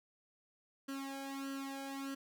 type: tone with flanger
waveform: sawtooth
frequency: 273.1 Hz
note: C#4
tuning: 26 cents flat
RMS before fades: -43 dBFS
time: 0.88-2.15 s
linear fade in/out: 10 ms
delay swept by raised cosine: 0.66 to 1.28 ms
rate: 1.6 Hz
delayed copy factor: +0.9
effects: none